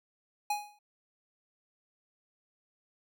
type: tone with exponential decay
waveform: square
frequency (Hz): 830.6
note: G#5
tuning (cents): 0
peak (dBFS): -27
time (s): 0.5-0.79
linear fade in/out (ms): 5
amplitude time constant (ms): 62
effects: none